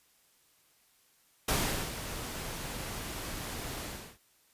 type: noise with ADSR envelope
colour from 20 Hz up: pink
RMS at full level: -28 dBFS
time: 1.48-4.18 s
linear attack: 6 ms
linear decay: 420 ms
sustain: -11 dB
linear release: 340 ms
effects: white hiss -67 dBFS RMS until 4.53 s + resampled to 32000 Hz

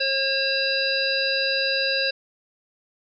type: harmonic tone with a mistuned harmonic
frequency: 540 Hz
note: C#5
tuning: 45 cents flat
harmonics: 1 / 3 / 5 / 7 / 9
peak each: -27 / -27 / -27 / -27 / -27 dBFS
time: 0-2.11 s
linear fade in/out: 10 ms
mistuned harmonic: 7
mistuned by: +75 cents
effects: none

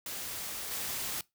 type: noise with level steps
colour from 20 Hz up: white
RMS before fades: -39 / -36 dBFS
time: 0.06-1.21 s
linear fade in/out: 2 ms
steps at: 0.7 s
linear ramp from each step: 20 ms
effects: noise-tail reverb RT60 0.2 s tail -22 dB re dry

